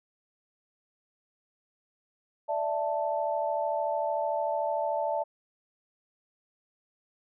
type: chord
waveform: sine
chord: D suspended second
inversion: none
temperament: just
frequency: 587.3 / 660.7 / 881 Hz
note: D5 / E5 / A5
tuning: 0 / +4 / +2 cents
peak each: -31 dBFS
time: 2.48-5.24 s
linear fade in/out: 20 ms
effects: none